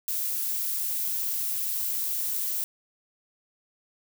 violet noise, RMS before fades -29 dBFS, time 0.08-2.64 s, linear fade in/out 0 ms, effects none

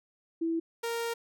sine / sawtooth tone pair in turn, 329.6 / 464.9 Hz, E4 / A#4, 0 / -5 cents, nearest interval tritone, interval 595 cents, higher second, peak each -27 dBFS, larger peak neither, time 0.41-0.6 / 0.83-1.14 s, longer second, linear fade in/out 10 ms, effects none

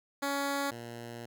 10% pulse tone pair in turn, 280.3 / 117.85 Hz, C#4 / A#2, +19 / +19 cents, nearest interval octave + minor third, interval 1500 cents, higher first, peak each -22 / -33 dBFS, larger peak first, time 0.22-0.71 / 0.71-1.26 s, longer second, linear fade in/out 10 ms, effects none

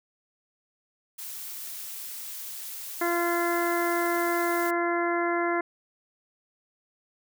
blue noise, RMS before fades -38 dBFS, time 1.18-4.71 s, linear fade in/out 10 ms
harmonic tone, 344.1 Hz, F4, 26 cents flat, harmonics 1 / 2 / 3 / 4 / 5 / 6, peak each -27 / -30 / -32 / -33 / -34 / -35 dBFS, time 3.01-5.61 s, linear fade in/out 5 ms
effects none

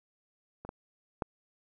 clicks, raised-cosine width 1 ms, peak -29 / -25 / -17 dBFS, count 3, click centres 0.65 / 0.691 / 1.222 s, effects none

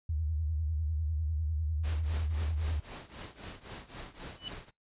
sine tone with vibrato, 77.78 Hz, D#2, in tune, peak -29 dBFS, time 0.09-2.8 s, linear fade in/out 5 ms, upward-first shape square, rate 10 Hz, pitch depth 89 cents each way
pink noise with tremolo, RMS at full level -42 dBFS, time 1.83-4.71 s, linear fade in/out 20 ms, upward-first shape triangle, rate 3.8 Hz, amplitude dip 90%
sine tone with exponential growth, 2975 Hz, F#7, 9 cents sharp, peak -33 dBFS, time 4.35-4.48 s, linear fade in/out 0 ms, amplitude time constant 27 ms
effects noise-tail reverb RT60 0.2 s tail -24 dB re dry + resampled to 8000 Hz

